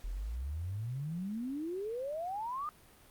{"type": "exponential sweep", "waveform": "sine", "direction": "up", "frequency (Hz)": [40.17, 1244.5], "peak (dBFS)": -35, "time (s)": [0.04, 2.69], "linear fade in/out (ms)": 0, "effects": ["pink hiss -60 dBFS RMS until 3.1 s", "Opus 48 kbps"]}